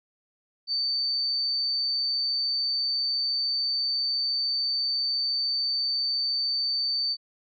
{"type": "tone", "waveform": "sine", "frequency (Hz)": 4567, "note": "D8", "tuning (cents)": -49, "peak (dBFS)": -24, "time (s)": [0.67, 7.17], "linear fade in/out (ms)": 50, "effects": []}